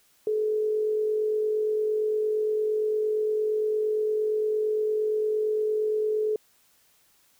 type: tone with amplitude modulation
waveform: sine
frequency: 429.4 Hz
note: A4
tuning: 42 cents flat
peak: -21 dBFS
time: 0.27-6.36 s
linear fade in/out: 2 ms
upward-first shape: sine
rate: 48.7 Hz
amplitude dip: 35%
effects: white hiss -63 dBFS RMS until 7.39 s